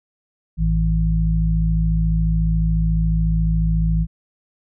harmonic tone, 54.1 Hz, A1, 29 cents flat, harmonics 1 / 2 / 3, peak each -17 / -29 / -19 dBFS, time 0.57-4.07 s, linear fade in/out 50 ms, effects none

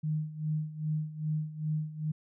sine tone with tremolo, 154.2 Hz, D#3, 15 cents flat, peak -27 dBFS, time 0.03-2.12 s, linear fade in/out 10 ms, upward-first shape sine, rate 2.5 Hz, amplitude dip 80%, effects none

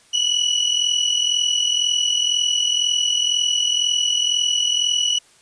35% pulse tone pair together, 2922 / 2964 Hz, F#7 / F#7, -22 / +2 cents, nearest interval unison, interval 24 cents, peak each -18 dBFS, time 0.13-5.19 s, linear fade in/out 10 ms, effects white hiss -53 dBFS RMS until 5.41 s + resampled to 22050 Hz

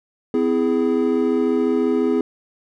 triangle chord, C augmented, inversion none, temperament equal with one note detuned, 255.1 / 329.6 / 415.3 Hz, C4 / E4 / G#4, -44 / 0 / 0 cents, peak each -18 / -20 / -18 dBFS, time 0.34-2.21 s, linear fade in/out 2 ms, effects none

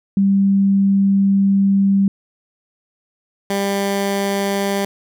sine / 15% pulse tone pair in turn, 196.6 / 198.54 Hz, G3 / G3, +5 / +22 cents, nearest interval unison, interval 17 cents, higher second, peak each -11 dBFS, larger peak neither, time 0.17-2.08 / 3.5-4.85 s, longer first, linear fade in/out 2 ms, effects none

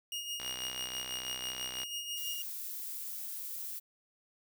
sawtooth tone with tremolo, 2856 Hz, F7, 38 cents sharp, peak -32 dBFS, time 0.12-2.42 s, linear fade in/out 2 ms, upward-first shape sine, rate 6.1 Hz, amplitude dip 50%
click train, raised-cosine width 0.2 ms, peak -24 dBFS, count 92, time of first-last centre 0.4-1.833 s, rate 63.5 Hz
violet noise, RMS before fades -41 dBFS, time 2.16-3.8 s, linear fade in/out 20 ms
effects none

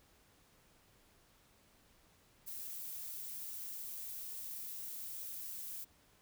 violet noise, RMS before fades -45 dBFS, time 2.46-5.85 s, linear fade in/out 20 ms, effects pink hiss -68 dBFS RMS until 6.21 s

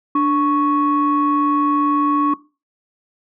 sine tone pair together, 293.7 / 1108.7 Hz, D4 / C#6, 0 / 0 cents, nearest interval octave + major seventh, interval 2300 cents, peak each -15 dBFS, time 0.15-2.34 s, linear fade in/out 5 ms, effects noise-tail reverb RT60 0.3 s tail -19 dB re dry + tanh soft clip ceiling -8 dBFS

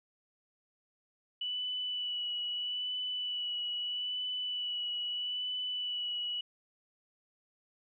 sine tone with vibrato, 2960 Hz, F#7, in tune, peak -33 dBFS, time 1.41-6.41 s, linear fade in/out 5 ms, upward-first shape sine, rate 0.78 Hz, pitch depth 19 cents each way, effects none

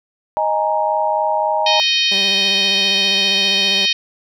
sine chord, D# suspended fourth, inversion none, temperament just, 622.3 / 829.7 / 933.4 Hz, D#5 / G#5 / A#5, 0 / -2 / +2 cents, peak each -19 dBFS, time 0.37-1.8 s, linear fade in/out 0 ms
harmonic tone, 622.3 Hz, D#5, in tune, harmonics 3 / 4 / 5 / 6 / 7 / 8 / 9, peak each -29 / -20 / -18 / -19 / -21 / -28 / -27 dBFS, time 1.66-3.93 s, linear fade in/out 5 ms
15% pulse tone with vibrato, 196 Hz, G3, in tune, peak -19 dBFS, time 2.11-3.86 s, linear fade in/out 10 ms, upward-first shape square, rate 15 Hz, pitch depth 30 cents each way
effects none

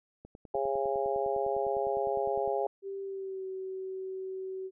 click train, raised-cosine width 2 ms, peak -34 dBFS, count 23, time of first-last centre 0.25-2.477 s, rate 9.88 Hz
harmonic tone, 136.6 Hz, C#3, 25 cents flat, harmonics 3 / 4 / 5 / 6, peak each -32 / -33 / -34 / -35 dBFS, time 0.54-2.67 s, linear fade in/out 5 ms
sine tone with pitch glide, 392 to 378.6 Hz, G4 to F#4, 0 to +40 cents, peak -35 dBFS, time 2.82-4.71 s, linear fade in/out 50 ms, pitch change -60 cents, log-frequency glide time 3.02-3.46 s
effects none

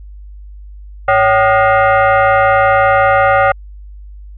sine tone with frequency modulation, 104.6 Hz, G#2, 13 cents sharp, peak -7 dBFS, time 1.08-3.52 s, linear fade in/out 5 ms, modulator 664 Hz, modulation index 2.2, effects added 50 Hz sine -30 dBFS peak until 4.37 s

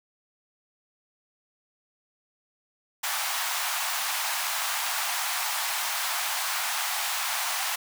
pink high-pass noise, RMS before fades -29 dBFS, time 3.03-7.76 s, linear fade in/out 10 ms, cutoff 730 Hz, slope 48 dB/octave, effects none

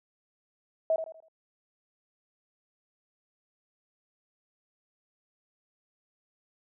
sine tone with echo, 644 Hz, E5, 41 cents flat, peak -22 dBFS, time 0.9-0.96 s, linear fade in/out 2 ms, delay 81 ms, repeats 4, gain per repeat -9 dB, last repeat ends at 1.284 s, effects none

